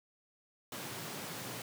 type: high-pass noise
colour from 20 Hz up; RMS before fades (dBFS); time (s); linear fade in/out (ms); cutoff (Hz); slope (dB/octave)
pink; -43; 0.72-1.62; 2; 100; 96
effects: none